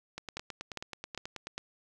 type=two click trains; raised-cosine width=0.2 ms; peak=-22 / -19 dBFS; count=13 / 4; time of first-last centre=0.18-1.47 / 0.37-1.58 s; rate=9.3 / 2.48 Hz; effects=none